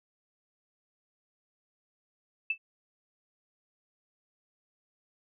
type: tone with exponential decay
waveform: sine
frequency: 2637 Hz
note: E7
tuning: in tune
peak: -23 dBFS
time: 2.5-2.58 s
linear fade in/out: 5 ms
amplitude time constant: 17 ms
effects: none